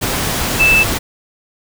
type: tone in noise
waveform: sine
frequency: 2637 Hz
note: E7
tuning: in tune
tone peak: -8 dBFS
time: 0.59-0.84 s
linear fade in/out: 20 ms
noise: pink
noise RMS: -18 dBFS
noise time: 0.01-0.99 s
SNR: +7 dB
effects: none